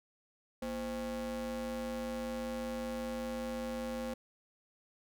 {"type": "ring-modulated tone", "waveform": "square", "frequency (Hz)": 143.2, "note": "D3", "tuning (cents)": -43, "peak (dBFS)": -34, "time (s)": [0.62, 4.14], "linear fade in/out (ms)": 5, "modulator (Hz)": 377, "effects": []}